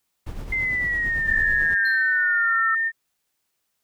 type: noise with tremolo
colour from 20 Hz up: brown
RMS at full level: -31 dBFS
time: 0.26-1.75 s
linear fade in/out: 10 ms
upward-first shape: sine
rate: 9 Hz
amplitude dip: 45%
type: exponential sweep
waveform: sine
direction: down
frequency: 2093 to 1318.5 Hz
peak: -21 dBFS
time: 0.52-2.75 s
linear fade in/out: 5 ms
type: tone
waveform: sine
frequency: 1814 Hz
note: A#6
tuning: 48 cents flat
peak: -20 dBFS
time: 1.25-2.92 s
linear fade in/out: 50 ms
type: tone with exponential decay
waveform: triangle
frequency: 4186 Hz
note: C8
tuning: in tune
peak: -30 dBFS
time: 1.85-2.26 s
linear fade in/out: 5 ms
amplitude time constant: 87 ms
effects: white hiss -75 dBFS RMS until 3.83 s